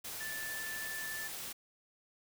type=tone in noise; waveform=sine; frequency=1756 Hz; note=A6; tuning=4 cents flat; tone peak=-40 dBFS; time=0.2-1.28 s; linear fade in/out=10 ms; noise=white; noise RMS=-43 dBFS; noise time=0.04-1.53 s; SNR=0 dB; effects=none